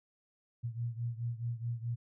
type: beating tone pair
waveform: sine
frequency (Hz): 116.5 / 121.2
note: A#2 / B2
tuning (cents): -1 / -32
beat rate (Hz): 4.7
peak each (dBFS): -36 / -39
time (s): 0.63-1.96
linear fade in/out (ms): 20
effects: none